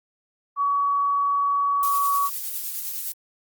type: tone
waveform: sine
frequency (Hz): 1131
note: C#6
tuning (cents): +34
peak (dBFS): -19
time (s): 0.56-2.3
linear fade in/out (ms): 50
type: noise with tremolo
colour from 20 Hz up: violet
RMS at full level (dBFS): -28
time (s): 1.83-3.12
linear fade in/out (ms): 0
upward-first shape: triangle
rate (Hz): 9.8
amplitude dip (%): 40
effects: Opus 24 kbps